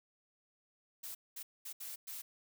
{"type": "noise bursts at uneven times", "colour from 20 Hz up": "blue", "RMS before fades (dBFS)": -45, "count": 5, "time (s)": [[1.03, 1.15], [1.36, 1.43], [1.65, 1.73], [1.8, 1.96], [2.07, 2.22]], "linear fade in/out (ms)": 10, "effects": []}